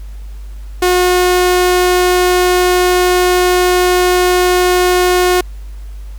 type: tone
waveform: sawtooth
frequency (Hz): 361.3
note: F#4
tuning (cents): -41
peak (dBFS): -5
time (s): 0.82-5.41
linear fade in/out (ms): 5
effects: added 50 Hz sine -25 dBFS peak until 6.18 s + pink hiss -47 dBFS RMS until 6.18 s